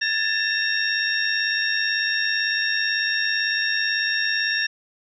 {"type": "tone cluster", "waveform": "sine", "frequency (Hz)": [1679, 1777, 2704, 3711, 5550], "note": ["G#6", "A6", "E7", "A#7", "F8"], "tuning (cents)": [18, 17, 43, -9, -12], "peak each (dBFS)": [-28, -24, -29, -30, -26], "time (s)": [0.01, 4.67], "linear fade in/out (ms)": 10, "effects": []}